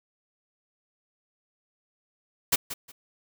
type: noise with echo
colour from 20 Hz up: white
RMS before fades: -21 dBFS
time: 2.52-2.56 s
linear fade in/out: 10 ms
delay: 180 ms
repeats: 2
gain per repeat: -13 dB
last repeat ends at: 2.92 s
effects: none